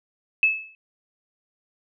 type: tone with exponential decay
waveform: sine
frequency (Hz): 2604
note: E7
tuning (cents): -22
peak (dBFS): -12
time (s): 0.43-0.75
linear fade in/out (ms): 1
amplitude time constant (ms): 69
effects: none